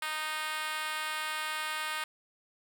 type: tone with high-pass filter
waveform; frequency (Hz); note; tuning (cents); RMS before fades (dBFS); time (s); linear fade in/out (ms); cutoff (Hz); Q
5% pulse; 309.5; D#4; -9; -35; 0.02-2.04; 2; 1100; 1.5
effects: none